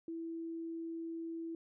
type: tone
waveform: sine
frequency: 330 Hz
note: E4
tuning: 2 cents sharp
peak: -39 dBFS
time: 0.08-1.55 s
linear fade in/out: 2 ms
effects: none